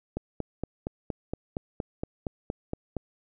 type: click train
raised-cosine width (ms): 2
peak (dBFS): -17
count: 13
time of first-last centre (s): 0.17-2.967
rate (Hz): 4.29
effects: none